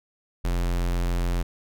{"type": "tone", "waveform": "square", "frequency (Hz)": 43.65, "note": "F1", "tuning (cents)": 0, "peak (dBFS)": -23, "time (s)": [0.44, 1.43], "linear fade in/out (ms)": 10, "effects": []}